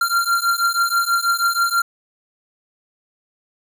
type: beating tone pair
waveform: square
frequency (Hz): 1379 / 1385.2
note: F6 / F6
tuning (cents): -22 / -15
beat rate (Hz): 6.2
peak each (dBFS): -20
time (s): 0.01-1.82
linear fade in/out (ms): 5
effects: none